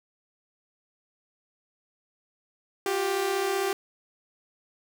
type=tone pair together; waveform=sawtooth; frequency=356.4 / 391.9 Hz; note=F4 / G4; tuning=+35 / 0 cents; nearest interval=major second; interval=165 cents; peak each=-28 / -22 dBFS; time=2.86-3.73 s; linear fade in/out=2 ms; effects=none